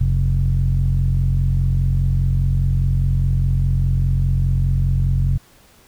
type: tone with low-pass filter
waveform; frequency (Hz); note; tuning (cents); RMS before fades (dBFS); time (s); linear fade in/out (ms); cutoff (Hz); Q
sawtooth; 44.91; F1; +49; -17; 0-5.38; 10; 120; 8
effects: pink hiss -51 dBFS RMS until 5.87 s